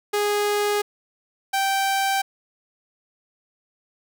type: tone pair in turn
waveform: sawtooth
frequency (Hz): 413.4 / 780.4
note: G#4 / G5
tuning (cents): -8 / -8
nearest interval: major seventh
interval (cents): 1100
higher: second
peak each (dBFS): -16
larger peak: neither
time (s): 0.13-0.82 / 1.53-2.22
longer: neither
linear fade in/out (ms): 10
effects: none